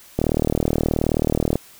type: click train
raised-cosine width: 2 ms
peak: -5 dBFS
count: 54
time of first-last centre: 0.19-1.556 s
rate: 38.8 Hz
effects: white hiss -47 dBFS RMS until 1.79 s